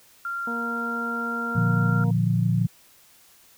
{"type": "tone", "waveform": "sine", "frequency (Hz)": 1385, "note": "F6", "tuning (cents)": -15, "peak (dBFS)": -27, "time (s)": [0.25, 2.04], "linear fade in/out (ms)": 2}
{"type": "harmonic tone", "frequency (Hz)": 234.5, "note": "A#3", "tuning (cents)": 11, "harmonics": [1, 2, 3, 4], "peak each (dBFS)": [-31, -36, -40, -40], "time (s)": [0.47, 2.11], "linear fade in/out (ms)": 5}
{"type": "chord", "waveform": "sine", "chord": "Bb major", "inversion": "none", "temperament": "equal with one note detuned", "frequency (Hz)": [116.54, 148.37, 174.61], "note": ["Bb2", "D3", "F3"], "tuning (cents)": [0, 18, 0], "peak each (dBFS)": [-22, -26, -23], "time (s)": [1.55, 2.67], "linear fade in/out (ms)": 10}
{"effects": ["white hiss -55 dBFS RMS until 3.57 s"]}